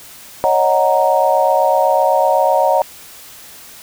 sine chord, D# minor seventh, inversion third, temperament equal, 554.4 / 622.3 / 740 / 932.3 Hz, C#5 / D#5 / F#5 / A#5, 0 / 0 / 0 / 0 cents, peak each -16 dBFS, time 0.44-2.82 s, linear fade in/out 0 ms, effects white hiss -38 dBFS RMS until 3.82 s

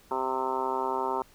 harmonic tone, 130.81 Hz, C3, in tune, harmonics 2 / 3 / 4 / 5 / 6 / 7 / 8 / 9 / 10, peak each -41 / -33 / -39 / -39 / -37 / -30 / -36 / -42 / -39 dBFS, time 0.11-1.22 s, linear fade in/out 2 ms, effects pink hiss -58 dBFS RMS until 1.34 s

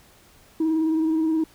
sine tone with vibrato, 318.8 Hz, D#4, 42 cents sharp, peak -17 dBFS, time 0.6-1.44 s, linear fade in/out 5 ms, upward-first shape sine, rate 19 Hz, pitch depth 30 cents each way, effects tanh soft clip ceiling -17 dBFS + pink hiss -54 dBFS RMS until 1.54 s

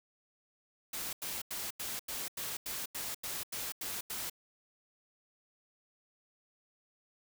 white noise bursts, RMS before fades -39 dBFS, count 12, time 0.93-4.298 s, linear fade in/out 5 ms, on 200 ms, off 88 ms, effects none

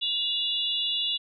sine tone cluster, 2853 / 3467 / 3894 Hz, F7 / A7 / B7, +36 / -26 / -25 cents, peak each -30 / -28 / -31 dBFS, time 0.01-1.18 s, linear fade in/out 20 ms, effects none

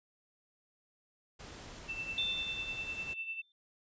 pink noise, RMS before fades -49 dBFS, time 1.39-3.14 s, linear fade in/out 10 ms
sine tone with tremolo, 2667 Hz, E7, 20 cents sharp, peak -35 dBFS, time 1.88-3.42 s, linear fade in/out 20 ms, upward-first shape sine, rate 10 Hz, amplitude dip 60%
sine tone with exponential decay, 3561 Hz, A7, 20 cents sharp, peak -30 dBFS, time 2.18-3.52 s, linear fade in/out 1 ms, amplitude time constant 290 ms
effects resampled to 16000 Hz

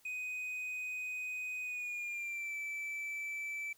triangle tone with pitch glide, 2500 to 2319 Hz, D#7 to D7, +8 to -22 cents, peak -36 dBFS, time 0.05-3.73 s, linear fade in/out 5 ms, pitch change -130 cents, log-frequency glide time 1.62-2.56 s, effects white hiss -67 dBFS RMS until 3.77 s

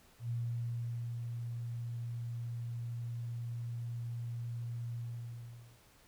sine tone with ADSR envelope, 118.2 Hz, A#2, 24 cents sharp, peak -33 dBFS, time 0.19-5.8 s, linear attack 110 ms, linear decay 870 ms, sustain -4 dB, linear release 840 ms, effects pink hiss -64 dBFS RMS until 6.07 s

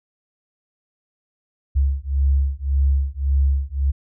sine beating tone pair, 68 / 69.8 Hz, C#2 / C#2, -33 / +13 cents, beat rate 1.8 Hz, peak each -19 dBFS, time 1.75-3.92 s, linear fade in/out 20 ms, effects none

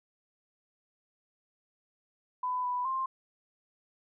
sine tone with pitch steps, 1001 / 990 / 1054 Hz, B5 / B5 / C6, +23 / +4 / +12 cents, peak -29 dBFS, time 2.43-3.06 s, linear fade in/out 5 ms, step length 210 ms, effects none

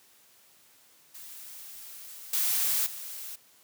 blue noise with level steps, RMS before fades -45 / -27 / -40 dBFS, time 1.14-3.36 s, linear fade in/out 10 ms, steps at 2.33 / 2.86 s, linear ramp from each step 5 ms, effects white hiss -60 dBFS RMS until 3.63 s + high-pass 100 Hz 12 dB/octave

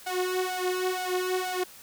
sawtooth tone with flanger, 367.4 Hz, F#4, 12 cents flat, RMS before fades -29 dBFS, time 0.06-1.64 s, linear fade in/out 10 ms, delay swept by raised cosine 1.3 to 3.5 ms, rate 2.1 Hz, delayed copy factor +0.8, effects white hiss -49 dBFS RMS until 1.82 s

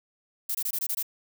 violet noise bursts, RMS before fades -29 dBFS, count 7, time 0.49-1.028 s, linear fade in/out 5 ms, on 58 ms, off 22 ms, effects none

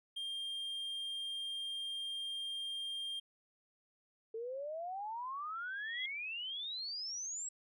triangle tone, 3200 Hz, G7, 35 cents sharp, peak -37 dBFS, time 0.16-3.2 s, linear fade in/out 10 ms
sine exponential sweep, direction up, 438.7 to 7800 Hz, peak -39 dBFS, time 4.34-7.49 s, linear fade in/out 5 ms
sine tone with exponential growth, 3322 Hz, G#7, in tune, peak -36 dBFS, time 5.55-6.06 s, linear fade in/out 5 ms, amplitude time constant 110 ms
effects none

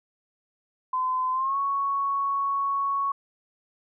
sine tone with pitch glide, 1024 to 1110.2 Hz, C6 to C#6, -38 to +2 cents, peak -23 dBFS, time 0.93-3.12 s, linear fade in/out 5 ms, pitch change +140 cents, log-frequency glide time 1.32-1.57 s, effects none

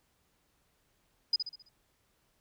sine tone with echo, 4978 Hz, D#8, in tune, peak -23 dBFS, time 1.33-1.36 s, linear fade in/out 5 ms, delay 66 ms, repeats 5, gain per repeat -7 dB, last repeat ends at 1.69 s, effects pink hiss -73 dBFS RMS until 2.4 s

